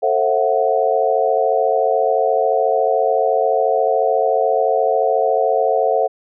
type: chord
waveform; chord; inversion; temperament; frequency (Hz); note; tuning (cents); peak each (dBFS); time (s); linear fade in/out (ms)
sine; F# half-diminished seventh; first; just; 444 / 532.8 / 666 / 740; A4 / C5 / E5 / F#5; +16 / +31 / +18 / 0; -19; 0.02-6.08; 20
effects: none